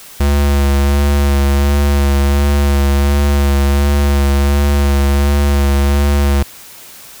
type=tone with vibrato; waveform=square; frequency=70.6 Hz; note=C#2; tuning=32 cents sharp; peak=-10 dBFS; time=0.2-6.43 s; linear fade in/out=5 ms; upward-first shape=sine; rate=1.4 Hz; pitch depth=22 cents each way; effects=white hiss -36 dBFS RMS until 7.2 s